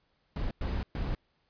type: noise bursts at uneven times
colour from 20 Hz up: brown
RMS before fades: -32 dBFS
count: 3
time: 0.36-0.51 / 0.61-0.83 / 0.95-1.15 s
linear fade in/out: 2 ms
effects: pink hiss -73 dBFS RMS until 1.49 s + resampled to 11025 Hz